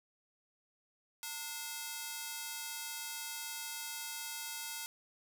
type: ring-modulated tone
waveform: 5% pulse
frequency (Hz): 1174.7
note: D6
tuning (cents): 0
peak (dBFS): -25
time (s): 1.23-4.86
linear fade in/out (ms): 0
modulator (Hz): 268
effects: none